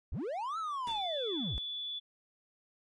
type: linear two-way sweep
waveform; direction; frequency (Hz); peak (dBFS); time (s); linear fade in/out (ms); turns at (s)
triangle; up then down; 35.5 to 1345 to 35.5; -32; 0.12-1.58; 0; 0.58
type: noise with exponential decay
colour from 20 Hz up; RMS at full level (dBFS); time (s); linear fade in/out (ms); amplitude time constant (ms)
pink; -45; 0.87-1.16; 0; 62
type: tone with pitch glide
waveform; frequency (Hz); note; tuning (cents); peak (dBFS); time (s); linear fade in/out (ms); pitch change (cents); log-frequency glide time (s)
sine; 3488 to 3452; A7 to A7; -16 to -34; -36; 0.87-2; 20; -18; 1.07-1.26
effects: MP3 48 kbps